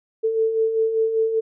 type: beating tone pair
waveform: sine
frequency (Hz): 441.2 / 446.3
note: A4 / A4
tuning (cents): +5 / +25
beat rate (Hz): 5.1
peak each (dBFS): -27 / -18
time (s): 0.23-1.41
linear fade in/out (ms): 20
effects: none